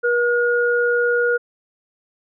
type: tone pair together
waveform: sine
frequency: 480 / 1436 Hz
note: B4 / F6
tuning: -49 / +48 cents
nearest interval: octave + perfect fifth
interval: 1897 cents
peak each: -17 / -19 dBFS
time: 0.03-1.38 s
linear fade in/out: 20 ms
effects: none